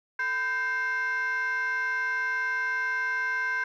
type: tone with frequency modulation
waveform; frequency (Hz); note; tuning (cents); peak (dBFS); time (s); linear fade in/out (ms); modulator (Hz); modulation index
sine; 1563; G6; -6; -24; 0.19-3.64; 5; 556; 0.73
effects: tanh soft clip ceiling -23 dBFS + 11-bit